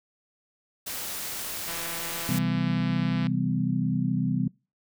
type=noise; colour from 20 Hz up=white; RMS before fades=-34 dBFS; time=0.86-2.39 s; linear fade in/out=10 ms
type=click train; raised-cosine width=0.3 ms; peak=-21 dBFS; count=268; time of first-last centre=1.68-3.269 s; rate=168 Hz
type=chord; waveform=sine; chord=C major seventh; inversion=none; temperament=equal with one note detuned; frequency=130.81 / 164.81 / 196 / 252.4 Hz; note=C3 / E3 / G3 / B3; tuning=0 / 0 / 0 / +38 cents; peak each=-29 dBFS; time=2.29-4.48 s; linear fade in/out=2 ms
effects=noise-tail reverb RT60 0.3 s tail -24 dB re dry